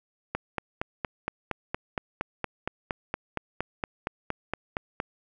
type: click train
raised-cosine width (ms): 0.5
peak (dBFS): -13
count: 21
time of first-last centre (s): 0.35-5.001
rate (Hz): 4.3
effects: none